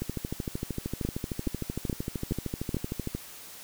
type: two click trains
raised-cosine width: 3 ms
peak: -18 / -15 dBFS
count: 42 / 5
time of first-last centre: 0.02-3.15 / 1.05-2.745 s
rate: 13.1 / 2.36 Hz
effects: white hiss -46 dBFS RMS until 3.63 s